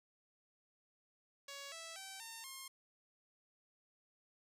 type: tone with pitch steps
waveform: 5% pulse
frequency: 559 / 657.1 / 772.5 / 908.1 / 1067.5 Hz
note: C#5 / E5 / G5 / A#5 / C6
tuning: +14 / -6 / -26 / -46 / +34 cents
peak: -36 dBFS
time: 1.48-2.68 s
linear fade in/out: 5 ms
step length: 240 ms
effects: resampled to 32000 Hz